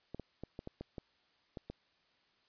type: clicks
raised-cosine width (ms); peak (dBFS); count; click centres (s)
2; -29; 9; 0.146 / 0.197 / 0.436 / 0.591 / 0.674 / 0.81 / 0.982 / 1.572 / 1.7
effects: white hiss -72 dBFS RMS until 2.48 s + resampled to 11025 Hz